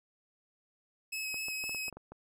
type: tone with vibrato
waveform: sawtooth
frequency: 2568 Hz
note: E7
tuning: 46 cents flat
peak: -32 dBFS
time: 1.12-1.9 s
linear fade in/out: 10 ms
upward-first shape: square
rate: 3.9 Hz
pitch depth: 11 cents each way
type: clicks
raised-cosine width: 1 ms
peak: -33 dBFS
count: 9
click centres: 1.343 / 1.484 / 1.64 / 1.694 / 1.747 / 1.882 / 1.927 / 1.97 / 2.12 s
effects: none